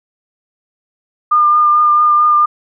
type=tone with vibrato; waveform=sine; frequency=1206 Hz; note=D6; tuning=46 cents sharp; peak=-7 dBFS; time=1.31-2.46 s; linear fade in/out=10 ms; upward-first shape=triangle; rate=4.5 Hz; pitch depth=19 cents each way; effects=none